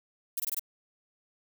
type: noise bursts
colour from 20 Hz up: violet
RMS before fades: -31 dBFS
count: 5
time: 0.37-0.595 s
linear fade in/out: 5 ms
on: 29 ms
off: 20 ms
effects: none